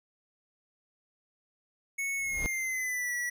square tone with pitch glide, 2206 to 1942.7 Hz, C#7 to B6, -9 to -29 cents, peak -31 dBFS, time 1.98-3.3 s, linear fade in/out 10 ms, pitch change -220 cents, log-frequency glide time 2.17-3.14 s
brown noise with exponential growth, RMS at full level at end -32 dBFS, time 2.13-2.46 s, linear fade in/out 0 ms, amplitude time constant 70 ms
effects none

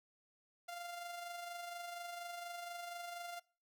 sawtooth tone with amplitude modulation, 696 Hz, F5, 6 cents flat, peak -39 dBFS, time 0.68-3.4 s, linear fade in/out 10 ms, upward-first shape sine, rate 24.2 Hz, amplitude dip 40%, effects noise-tail reverb RT60 0.4 s tail -23 dB re dry

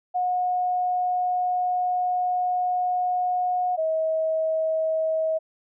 sine tone pair in turn, 725 / 638.3 Hz, F#5 / D#5, -35 / +44 cents, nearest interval major second, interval 221 cents, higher first, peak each -21 dBFS, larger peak neither, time 0.14-3.77 / 3.77-5.39 s, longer first, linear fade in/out 20 ms, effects none

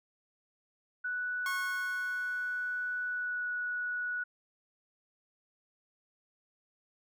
sine tone with pitch glide, 1480 to 1468.1 Hz, F#6 to F#6, 0 to -14 cents, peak -32 dBFS, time 1.04-4.24 s, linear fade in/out 10 ms, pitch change -14 cents, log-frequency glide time 3.05-3.49 s
sawtooth tone with exponential decay, 1091 Hz, C#6, 28 cents flat, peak -30 dBFS, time 1.46-3.26 s, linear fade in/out 1 ms, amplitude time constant 390 ms
effects none

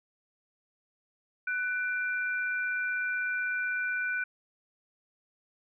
sine tone pair together, 1492 / 2368 Hz, F#6 / D7, +14 / +14 cents, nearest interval minor sixth, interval 800 cents, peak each -29 / -36 dBFS, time 1.47-4.24 s, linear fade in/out 5 ms, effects none

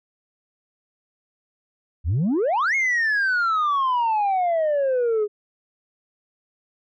sine exponential two-way sweep, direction up then down, 69.8 to 2185 to 409 Hz, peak -16 dBFS, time 2.04-5.28 s, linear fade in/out 50 ms, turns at 2.75 s, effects tanh soft clip ceiling -17 dBFS

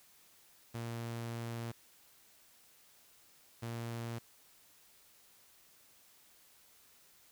sawtooth tone bursts at uneven times, 116.54 Hz, A#2, in tune, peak -35 dBFS, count 2, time 0.74-1.72 / 3.62-4.19 s, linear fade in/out 10 ms, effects white hiss -64 dBFS RMS until 7.31 s

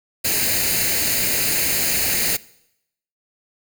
white noise with comb filter, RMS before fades -20 dBFS, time 0.24-2.37 s, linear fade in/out 10 ms, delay 0.44 ms, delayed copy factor +0.65, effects noise-tail reverb RT60 0.8 s tail -21 dB re dry

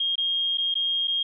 sine tone with dropouts, 3237 Hz, G#7, 45 cents flat, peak -22 dBFS, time 0-1.23 s, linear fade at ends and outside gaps 5 ms, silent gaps 0.156-0.179 / 0.574-0.581 / 0.742-0.753 / 1.074-1.079 s, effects none

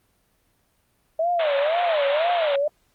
sine tone with vibrato, 627 Hz, D#5, 13 cents sharp, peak -19 dBFS, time 1.19-2.68 s, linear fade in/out 5 ms, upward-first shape sine, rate 2 Hz, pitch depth 210 cents each way
pink band-pass noise, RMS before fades -29 dBFS, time 1.39-2.56 s, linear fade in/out 5 ms, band 510 to 3800 Hz, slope 96 dB/octave
effects pink hiss -66 dBFS RMS until 2.94 s + Opus 32 kbps

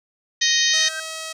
harmonic tone, 622.3 Hz, D#5, in tune, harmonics 3 / 4 / 5 / 6 / 7 / 8 / 9 / 10, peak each -22 / -31 / -25 / -22 / -25 / -27 / -28 / -23 dBFS, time 0.41-0.89 s, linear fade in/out 10 ms
sine tone with exponential growth, 1568 Hz, G6, in tune, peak -25 dBFS, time 0.67-1 s, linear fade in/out 5 ms, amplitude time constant 70 ms
5% pulse tone, 640 Hz, D#5, 49 cents sharp, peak -18 dBFS, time 0.73-1.33 s, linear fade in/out 10 ms
effects resampled to 32000 Hz

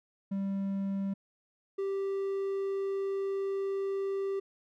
triangle tone pair in turn, 196 / 391.5 Hz, G3 / G4, 0 / -2 cents, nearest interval octave, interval 1198 cents, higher second, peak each -28 dBFS, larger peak neither, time 0.31-1.14 / 1.78-4.4 s, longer second, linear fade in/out 10 ms, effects none

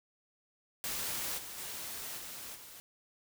white noise with level steps, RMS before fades -37 / -45 / -42 / -45 / -51 dBFS, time 0.84-2.8 s, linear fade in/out 0 ms, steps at 1.37 / 1.57 / 2.17 / 2.54 s, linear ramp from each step 20 ms, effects none

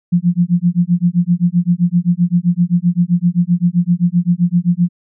sine tone with tremolo, 175 Hz, F3, 4 cents sharp, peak -7 dBFS, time 0.12-4.89 s, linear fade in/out 10 ms, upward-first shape sine, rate 7.7 Hz, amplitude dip 100%, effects none

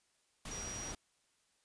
sine tone in noise, 5750 Hz, F8, 50 cents sharp, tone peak -43 dBFS, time 0.51-0.92 s, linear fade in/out 5 ms, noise pink, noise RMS -45 dBFS, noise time 0.45-0.95 s, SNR -1 dB, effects white hiss -75 dBFS RMS until 1.64 s + resampled to 22050 Hz

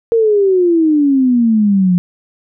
sine exponential sweep, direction down, 466.2 to 174.61 Hz, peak -8 dBFS, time 0.12-1.98 s, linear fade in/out 0 ms, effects none

